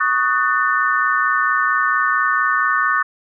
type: chord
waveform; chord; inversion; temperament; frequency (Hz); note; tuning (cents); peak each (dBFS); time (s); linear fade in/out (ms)
sine; D# half-diminished seventh; third; just; 1120.1 / 1244.5 / 1493.4 / 1792.1; C#6 / D#6 / F#6 / A6; +18 / 0 / +16 / +31; -20; 0-3.03; 10
effects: none